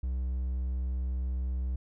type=tone with hard clipping; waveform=triangle; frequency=63.9 Hz; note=C2; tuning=40 cents flat; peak=-30 dBFS; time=0.03-1.76 s; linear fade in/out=5 ms; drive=6 dB; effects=none